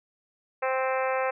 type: harmonic tone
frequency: 261.6 Hz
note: C4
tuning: in tune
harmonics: 2 / 3 / 4 / 5 / 6 / 7 / 8 / 9 / 10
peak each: -27 / -31 / -33 / -35 / -37 / -38 / -39 / -40 / -41 dBFS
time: 0.62-1.31 s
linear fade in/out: 10 ms
effects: none